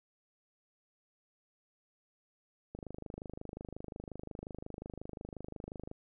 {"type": "click train", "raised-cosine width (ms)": 2, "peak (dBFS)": -29, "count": 82, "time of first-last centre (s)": [2.75, 5.914], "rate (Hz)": 25.6, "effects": []}